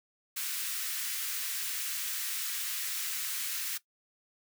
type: high-pass noise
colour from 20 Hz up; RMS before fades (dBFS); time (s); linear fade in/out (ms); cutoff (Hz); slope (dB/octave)
white; -35; 0.36-3.78; 10; 1400; 24
effects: noise-tail reverb RT60 0.1 s tail -17 dB re dry